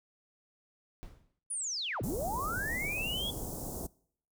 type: noise with exponential decay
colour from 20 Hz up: brown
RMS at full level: -44 dBFS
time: 1.03-1.39 s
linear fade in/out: 0 ms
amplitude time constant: 77 ms
type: linear two-way sweep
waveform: sine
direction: down then up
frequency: 10000 to 85.4 to 3399 Hz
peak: -33 dBFS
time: 1.5-3.31 s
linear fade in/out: 10 ms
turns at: 2.02 s
type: band-stop noise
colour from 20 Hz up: pink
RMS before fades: -39 dBFS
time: 2.03-3.87 s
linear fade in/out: 10 ms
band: 800 to 6900 Hz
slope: 24 dB/octave
effects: noise-tail reverb RT60 0.6 s tail -23 dB re dry